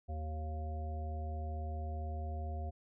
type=harmonic tone with a mistuned harmonic; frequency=77.78 Hz; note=D#2; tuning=in tune; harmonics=1 / 3 / 5 / 7 / 9; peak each=-37 / -52 / -53 / -53 / -47 dBFS; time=0.08-2.71 s; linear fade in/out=20 ms; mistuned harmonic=5; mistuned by=-23 cents; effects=none